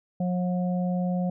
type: harmonic tone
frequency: 180 Hz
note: F#3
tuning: 47 cents flat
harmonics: 1 / 3 / 4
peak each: -24 / -34 / -36 dBFS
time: 0.2-1.3 s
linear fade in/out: 5 ms
effects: none